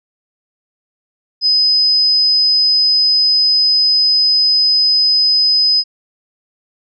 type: tone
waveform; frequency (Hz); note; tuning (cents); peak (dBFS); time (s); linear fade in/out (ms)
sine; 5030; D#8; +18; -9; 1.41-5.84; 50
effects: none